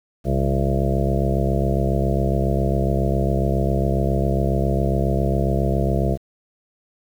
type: harmonic tone with a mistuned harmonic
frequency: 67.3 Hz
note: C2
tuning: 49 cents sharp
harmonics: 1 / 2 / 3 / 5 / 6 / 7 / 8 / 9 / 10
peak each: -22 / -22 / -25 / -28 / -29 / -31 / -32 / -30 / -28 dBFS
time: 0.24-6.18 s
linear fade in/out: 50 ms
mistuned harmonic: 1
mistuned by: -140 cents
effects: 8-bit